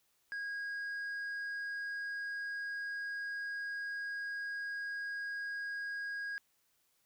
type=tone with tanh clipping; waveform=triangle; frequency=1639 Hz; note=G#6; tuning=23 cents flat; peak=-38 dBFS; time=0.32-6.38 s; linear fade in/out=0 ms; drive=8 dB; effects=white hiss -75 dBFS RMS until 7.05 s